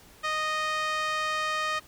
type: tone with band-pass filter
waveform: 5% pulse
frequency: 620 Hz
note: D#5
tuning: 6 cents flat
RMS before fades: -29 dBFS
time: 0.23-1.8 s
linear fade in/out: 20 ms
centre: 1300 Hz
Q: 1.5
effects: pink hiss -54 dBFS RMS until 1.87 s